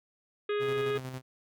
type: harmonic tone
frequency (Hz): 414.8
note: G#4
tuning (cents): -2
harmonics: 1 / 3 / 4 / 5 / 6 / 7 / 8 / 9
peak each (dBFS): -28 / -39 / -42 / -46 / -45 / -50 / -48 / -50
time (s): 0.49-0.98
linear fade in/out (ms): 5
type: tone with tremolo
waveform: sawtooth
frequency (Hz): 129.5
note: C3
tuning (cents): -17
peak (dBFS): -32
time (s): 0.59-1.22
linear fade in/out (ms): 50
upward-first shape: square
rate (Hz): 11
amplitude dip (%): 40
effects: none